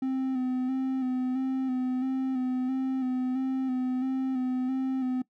triangle tone with vibrato, 258.7 Hz, C4, 19 cents flat, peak -24 dBFS, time 0.02-5.22 s, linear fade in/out 5 ms, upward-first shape square, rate 1.5 Hz, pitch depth 28 cents each way, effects noise-tail reverb RT60 0.1 s tail -20 dB re dry

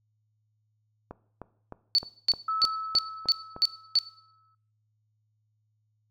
click train, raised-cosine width 1 ms, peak -25 dBFS, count 9, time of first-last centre 1.11-3.564 s, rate 3.26 Hz
sine tone bursts, 4480 Hz, C#8, 18 cents sharp, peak -18 dBFS, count 7, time 1.95-3.988 s, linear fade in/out 0 ms, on 34 ms, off 300 ms
sine tone with exponential decay, 1302 Hz, E6, 22 cents flat, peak -25 dBFS, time 2.48-4.55 s, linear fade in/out 5 ms, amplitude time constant 450 ms
effects noise-tail reverb RT60 0.6 s tail -18 dB re dry + added 107 Hz sine -70 dBFS peak until 6.1 s

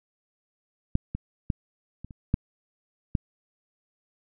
clicks, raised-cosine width 5 ms, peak -9 / -18 / -12 / -26 / -30 / -9 / -11 dBFS, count 7, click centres 0.954 / 1.15 / 1.502 / 2.046 / 2.108 / 2.341 / 3.152 s, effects none

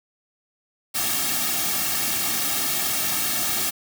white noise with comb filter, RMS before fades -24 dBFS, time 0.94-3.71 s, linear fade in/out 20 ms, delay 2 ms, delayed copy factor -0.85, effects none

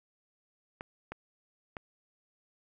clicks, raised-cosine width 0.5 ms, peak -24 dBFS, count 3, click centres 0.809 / 1.12 / 1.768 s, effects none

